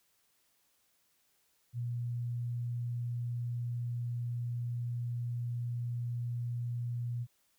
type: tone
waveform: sine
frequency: 120.1 Hz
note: B2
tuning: 48 cents flat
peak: -33 dBFS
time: 1.73-7.27 s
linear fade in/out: 50 ms
effects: white hiss -73 dBFS RMS until 7.58 s

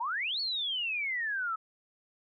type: exponential two-way sweep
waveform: sine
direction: up then down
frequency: 878 to 4480 to 1280 Hz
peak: -30 dBFS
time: 0-1.56 s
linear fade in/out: 10 ms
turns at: 0.4 s
effects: none

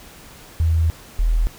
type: tone pair in turn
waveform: sine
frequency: 81.4 / 40.7 Hz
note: E2 / E1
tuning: -21 / -21 cents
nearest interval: octave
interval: 1200 cents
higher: first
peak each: -14 dBFS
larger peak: neither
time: 0.6-0.9 / 1.19-1.47 s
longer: first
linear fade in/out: 0 ms
effects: pink hiss -43 dBFS RMS until 1.58 s

